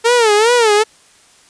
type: tone with vibrato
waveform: sawtooth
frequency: 450 Hz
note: A4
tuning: 39 cents sharp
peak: -5 dBFS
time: 0.04-0.84 s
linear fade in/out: 20 ms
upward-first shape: sine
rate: 2.5 Hz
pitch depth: 150 cents each way
effects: white hiss -48 dBFS RMS until 1.49 s + resampled to 22050 Hz